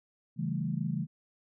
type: chord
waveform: sine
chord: A dominant seventh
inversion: first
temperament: equal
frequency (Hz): 138.59 / 164.81 / 196 / 220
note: C#3 / E3 / G3 / A3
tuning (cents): 0 / 0 / 0 / 0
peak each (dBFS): -35 / -33 / -37 / -37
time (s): 0.36-1.07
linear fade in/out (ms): 50
effects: none